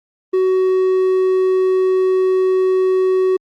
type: tone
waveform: triangle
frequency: 374.2 Hz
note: F#4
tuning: 20 cents sharp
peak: -10 dBFS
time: 0.33-3.37 s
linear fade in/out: 10 ms
effects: Opus 24 kbps